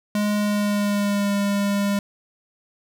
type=tone with pitch glide; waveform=square; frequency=207.9 to 201.5 Hz; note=G#3 to G3; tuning=+2 to +48 cents; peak=-20 dBFS; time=0.15-1.99 s; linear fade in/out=2 ms; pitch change=-54 cents; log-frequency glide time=0.37-1.33 s; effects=none